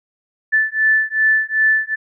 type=beating tone pair; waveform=sine; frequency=1752 / 1754.6 Hz; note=A6 / A6; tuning=-8 / -5 cents; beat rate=2.6 Hz; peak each=-16 / -16 dBFS; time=0.52-1.96 s; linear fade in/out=20 ms; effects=none